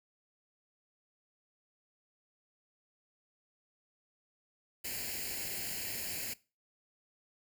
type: noise with comb filter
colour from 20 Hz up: white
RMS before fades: -39 dBFS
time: 4.84-6.34 s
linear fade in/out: 10 ms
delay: 0.42 ms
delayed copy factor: +0.8
effects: noise-tail reverb RT60 0.3 s tail -20 dB re dry